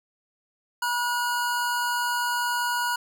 square tone pair together, 967.1 / 1449 Hz, B5 / F#6, -37 / -37 cents, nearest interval perfect fifth, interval 700 cents, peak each -27 / -28 dBFS, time 0.82-2.96 s, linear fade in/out 5 ms, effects none

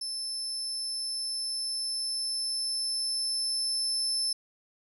35% pulse tone with level ramp, 5274 Hz, E8, in tune, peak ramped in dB -30 to -24 dBFS, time 0.01-4.33 s, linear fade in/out 5 ms, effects none

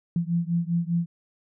sine beating tone pair, 168.3 / 173.3 Hz, E3 / F3, +36 / -13 cents, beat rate 5 Hz, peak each -25 / -26 dBFS, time 0.16-1.06 s, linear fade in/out 2 ms, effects none

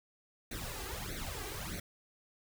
pink noise with flanger, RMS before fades -41 dBFS, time 0.51-1.8 s, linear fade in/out 5 ms, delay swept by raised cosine 0.48 to 2.58 ms, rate 1.6 Hz, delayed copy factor +0.85, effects none

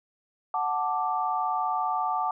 sine chord, D major, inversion first, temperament equal, 740 / 880 / 1174.7 Hz, F#5 / A5 / D6, 0 / 0 / 0 cents, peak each -29 dBFS, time 0.54-2.31 s, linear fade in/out 2 ms, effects none

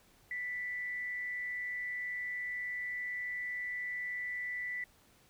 sine tone with amplitude modulation, 1975.5 Hz, B6, in tune, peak -34 dBFS, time 0.31-4.84 s, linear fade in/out 2 ms, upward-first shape sine, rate 202 Hz, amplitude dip 35%, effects pink hiss -65 dBFS RMS until 5.29 s

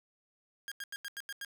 sawtooth tone bursts, 1621 Hz, G#6, 42 cents flat, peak -35 dBFS, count 7, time 0.68-1.448 s, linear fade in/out 0 ms, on 36 ms, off 86 ms, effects none

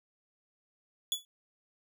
sawtooth tone with exponential decay, 3417 Hz, G#7, 49 cents sharp, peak -22 dBFS, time 1.12-1.25 s, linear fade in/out 1 ms, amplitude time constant 27 ms, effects none

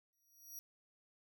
15% pulse tone with exponential growth, 5750 Hz, F8, 50 cents sharp, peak -39 dBFS, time 0.13-0.59 s, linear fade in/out 0 ms, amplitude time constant 100 ms, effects none

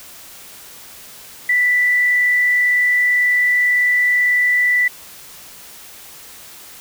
sine tone with frequency modulation, 1975.5 Hz, B6, in tune, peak -12 dBFS, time 1.49-4.88 s, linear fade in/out 5 ms, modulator 38.1 Hz, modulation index 0.4, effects white hiss -39 dBFS RMS until 6.8 s

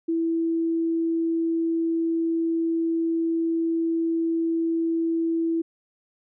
sine tone, 329.9 Hz, E4, 1 cent sharp, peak -21 dBFS, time 0.08-5.62 s, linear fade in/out 10 ms, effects none

